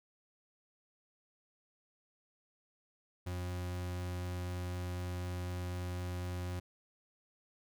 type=tone; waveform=40% pulse; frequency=89.6 Hz; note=F2; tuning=45 cents sharp; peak=-36 dBFS; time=3.26-6.6 s; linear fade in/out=10 ms; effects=none